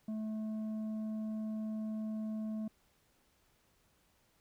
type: tone with tanh clipping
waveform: sine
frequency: 217.1 Hz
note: A3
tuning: 23 cents flat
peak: -37 dBFS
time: 0.08-2.68 s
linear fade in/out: 5 ms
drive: 6 dB
effects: pink hiss -72 dBFS RMS until 4.4 s

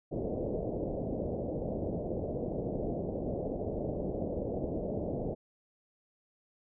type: low-pass noise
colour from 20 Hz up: white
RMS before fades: -35 dBFS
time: 0.11-5.35 s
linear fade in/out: 20 ms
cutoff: 630 Hz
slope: 48 dB/octave
effects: none

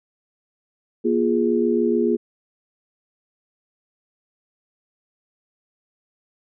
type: tone cluster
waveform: sine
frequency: 238.6 / 348.5 / 415.4 Hz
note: A#3 / F4 / G#4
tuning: +41 / -4 / 0 cents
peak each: -21 dBFS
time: 1.04-2.17 s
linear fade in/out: 20 ms
effects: none

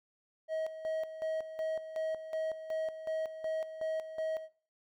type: tone with tremolo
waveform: triangle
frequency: 636 Hz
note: D#5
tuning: 38 cents sharp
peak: -30 dBFS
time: 0.48-4.49 s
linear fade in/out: 50 ms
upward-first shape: square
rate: 2.7 Hz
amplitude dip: 70%
effects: noise-tail reverb RT60 0.5 s tail -20 dB re dry

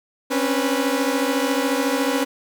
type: tone cluster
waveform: sawtooth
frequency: 268.1 / 282.1 / 491.3 Hz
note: C4 / C#4 / B4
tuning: +42 / +30 / -9 cents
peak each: -19 / -20 / -20 dBFS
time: 0.3-2.25 s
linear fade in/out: 20 ms
effects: none

